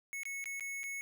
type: tone with dropouts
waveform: square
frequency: 2200 Hz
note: C#7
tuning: 14 cents flat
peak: -39 dBFS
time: 0.13-1.01 s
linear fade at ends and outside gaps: 0 ms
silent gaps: 0.233-0.254 / 0.441-0.457 / 0.597-0.607 / 0.833-0.839 s
effects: none

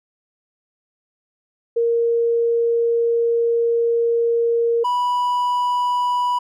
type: tone pair in turn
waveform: sine / triangle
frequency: 466.2 / 982.4 Hz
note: A#4 / B5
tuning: 0 / -9 cents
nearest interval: octave + minor second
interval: 1291 cents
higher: second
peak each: -15 dBFS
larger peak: neither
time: 1.76-4.84 / 4.84-6.39 s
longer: first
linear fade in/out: 10 ms
effects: none

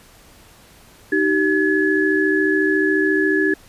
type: tone cluster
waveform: sine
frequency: 310.9 / 385 / 1700 Hz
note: D#4 / G4 / G#6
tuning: -1 / -31 / +40 cents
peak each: -19 dBFS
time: 1.12-3.54 s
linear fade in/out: 5 ms
effects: pink hiss -48 dBFS RMS until 3.68 s + resampled to 32000 Hz

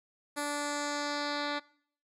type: tone with low-pass filter sweep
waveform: 10% pulse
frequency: 291.1 Hz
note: D4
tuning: 15 cents flat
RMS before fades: -34 dBFS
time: 0.36-1.6 s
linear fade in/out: 20 ms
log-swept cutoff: 11000 to 3500 Hz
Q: 2.2
effects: noise-tail reverb RT60 0.6 s tail -22 dB re dry

